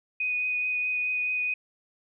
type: tone with vibrato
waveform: sine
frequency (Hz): 2489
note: D#7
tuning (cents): 0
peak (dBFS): -25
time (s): 0.2-1.54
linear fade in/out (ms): 5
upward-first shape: triangle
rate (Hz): 4.7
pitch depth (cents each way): 13
effects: none

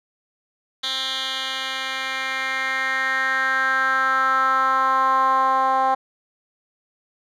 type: tone with band-pass filter sweep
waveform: 10% pulse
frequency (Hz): 264.1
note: C4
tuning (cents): +16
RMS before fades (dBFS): -21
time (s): 0.83-5.95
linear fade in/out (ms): 10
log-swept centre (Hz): 3500 to 870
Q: 4.2
effects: none

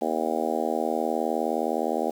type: harmonic tone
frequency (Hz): 79.6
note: D#2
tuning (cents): +40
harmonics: 3 / 4 / 5 / 6 / 7 / 8 / 9 / 10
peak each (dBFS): -32 / -32 / -32 / -32 / -32 / -32 / -32 / -32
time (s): 0.01-2.11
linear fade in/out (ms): 10
effects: 8-bit

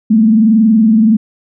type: tone with frequency modulation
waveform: sine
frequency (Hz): 220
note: A3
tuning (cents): 0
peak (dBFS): -5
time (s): 0.1-1.17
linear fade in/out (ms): 10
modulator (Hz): 21.4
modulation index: 0.61
effects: none

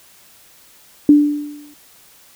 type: tone with exponential decay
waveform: sine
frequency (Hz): 293.7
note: D4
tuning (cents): 0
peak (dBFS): -3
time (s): 1.09-1.74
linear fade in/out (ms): 2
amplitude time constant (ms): 140
effects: white hiss -48 dBFS RMS until 2.35 s

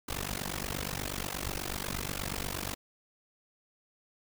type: noise with amplitude modulation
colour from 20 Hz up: pink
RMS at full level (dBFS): -32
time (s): 0.08-2.75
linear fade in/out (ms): 10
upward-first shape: sine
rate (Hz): 48.3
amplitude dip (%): 100
effects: none

